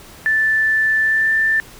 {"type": "tone with pitch glide", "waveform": "sine", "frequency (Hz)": [1760, 1776.3], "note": ["A6", "A6"], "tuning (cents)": [0, 16], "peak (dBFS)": -13, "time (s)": [0.26, 1.6], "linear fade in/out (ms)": 0, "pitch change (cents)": 16, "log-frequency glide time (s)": [1, 1.32], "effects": ["pink hiss -41 dBFS RMS until 1.79 s"]}